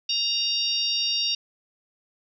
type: harmonic tone with a mistuned harmonic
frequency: 929 Hz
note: A#5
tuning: 6 cents flat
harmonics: 3 / 4 / 5 / 6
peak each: -28 / -28 / -28 / -28 dBFS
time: 0.09-1.35 s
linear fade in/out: 5 ms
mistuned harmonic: 3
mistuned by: +16 cents
effects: none